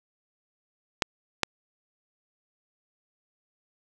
clicks, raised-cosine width 0.2 ms, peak -4 dBFS, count 2, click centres 1.022 / 1.433 s, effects none

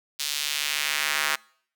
square tone with high-pass filter sweep, 73.42 Hz, D2, in tune, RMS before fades -27 dBFS, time 0.19-1.36 s, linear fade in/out 10 ms, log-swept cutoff 4000 to 1500 Hz, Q 1.3, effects noise-tail reverb RT60 0.6 s tail -25 dB re dry

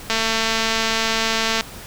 click train, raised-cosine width 0.2 ms, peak -3 dBFS, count 339, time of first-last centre 0.1-1.609 s, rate 224 Hz, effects pink hiss -37 dBFS RMS until 1.86 s

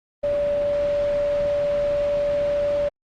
sine tone in noise, 579 Hz, D5, 25 cents flat, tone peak -19 dBFS, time 0.23-2.89 s, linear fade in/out 10 ms, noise pink, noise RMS -35 dBFS, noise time 0.23-2.89 s, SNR +13 dB, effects low-pass 3000 Hz 12 dB/octave + Opus 32 kbps

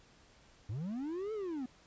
triangle linear two-way sweep, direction up then down, 92.5 to 446.2 to 240.1 Hz, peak -34 dBFS, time 0.69-1.66 s, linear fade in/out 5 ms, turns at 1.33 s, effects pink hiss -63 dBFS RMS until 1.86 s + resampled to 16000 Hz

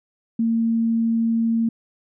sine tone, 228.2 Hz, A#3, 37 cents flat, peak -17 dBFS, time 0.39-1.69 s, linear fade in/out 5 ms, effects none

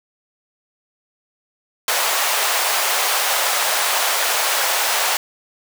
pink high-pass noise, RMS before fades -19 dBFS, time 1.88-5.17 s, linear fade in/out 2 ms, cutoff 610 Hz, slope 24 dB/octave, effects none

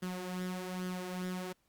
sawtooth tone with flanger, 182.7 Hz, F#3, 22 cents flat, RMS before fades -39 dBFS, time 0.02-1.53 s, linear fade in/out 10 ms, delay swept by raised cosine 0.62 to 4.92 ms, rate 1.2 Hz, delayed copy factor +0.55, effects pink hiss -75 dBFS RMS until 1.68 s + Opus 48 kbps

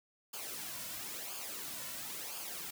white noise with flanger, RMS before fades -43 dBFS, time 0.33-2.71 s, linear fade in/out 10 ms, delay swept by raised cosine 0.51 to 2.51 ms, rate 0.98 Hz, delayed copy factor -0.65, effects none

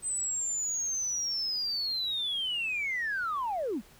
sine linear sweep, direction down, 8230 to 174.61 Hz, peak -28 dBFS, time 0.02-3.82 s, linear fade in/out 50 ms, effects tanh soft clip ceiling -25 dBFS + pink hiss -57 dBFS RMS until 3.99 s

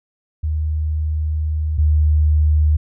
sine tone pair in turn, 77.2 / 76.23 Hz, D#2 / D#2, -13 / -35 cents, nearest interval unison, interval 22 cents, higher first, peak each -17 / -11 dBFS, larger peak second, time 0.43-1.78 / 1.78-2.77 s, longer first, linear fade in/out 10 ms, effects none

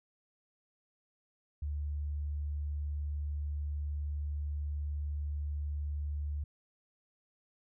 sine tone, 73.42 Hz, D2, in tune, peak -33 dBFS, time 1.62-6.44 s, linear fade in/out 5 ms, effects none

